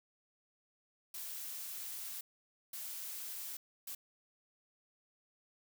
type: noise bursts at uneven times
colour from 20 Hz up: blue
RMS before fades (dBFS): -44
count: 3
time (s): 1.14-2.21 / 2.73-3.57 / 3.87-3.95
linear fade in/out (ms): 5
effects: none